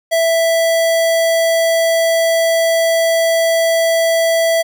square tone, 660 Hz, E5, 2 cents sharp, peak -12 dBFS, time 0.11-4.63 s, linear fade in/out 20 ms, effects 9-bit

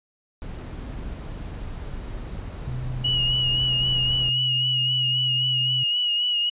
brown noise, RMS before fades -33 dBFS, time 0.42-4.29 s, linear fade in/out 0 ms
sine tone with pitch glide, 127.1 to 128.21 Hz, C3 to C3, -50 to -35 cents, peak -28 dBFS, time 2.67-5.84 s, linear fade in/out 10 ms, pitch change +15 cents, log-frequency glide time 2.9-4.57 s
sine tone with vibrato, 2900 Hz, F#7, 35 cents flat, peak -20 dBFS, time 3.04-6.5 s, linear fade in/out 10 ms, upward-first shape sine, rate 3.8 Hz, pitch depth 35 cents each way
effects resampled to 8000 Hz

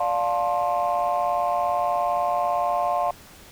sine chord, D minor seventh, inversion none, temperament just, 587.3 / 704.8 / 881 / 1057.2 Hz, D5 / F5 / A5 / C6, 0 / +16 / +2 / +18 cents, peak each -27 / -22 / -28 / -26 dBFS, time 0-3.11 s, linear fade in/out 5 ms, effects tanh soft clip ceiling -14 dBFS + pink hiss -47 dBFS RMS until 3.51 s

